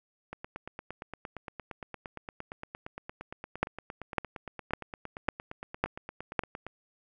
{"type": "two click trains", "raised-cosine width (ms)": 0.5, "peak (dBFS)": [-10, -24], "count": [6, 56], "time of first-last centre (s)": [[3.63, 6.392], [0.33, 6.666]], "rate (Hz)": [1.81, 8.68], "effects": []}